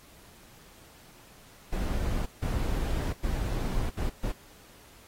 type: noise bursts at uneven times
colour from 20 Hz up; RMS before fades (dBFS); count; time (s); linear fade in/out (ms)
brown; -29; 5; 1.72-2.26 / 2.42-3.13 / 3.23-3.9 / 3.97-4.1 / 4.23-4.32; 10
effects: pink hiss -55 dBFS RMS until 5.07 s + AAC 48 kbps